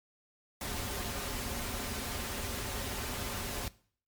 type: noise with comb filter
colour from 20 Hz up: pink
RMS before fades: -37 dBFS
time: 0.61-3.68 s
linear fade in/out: 2 ms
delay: 6.2 ms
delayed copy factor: -0.5
effects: noise-tail reverb RT60 0.5 s tail -20 dB re dry + MP3 96 kbps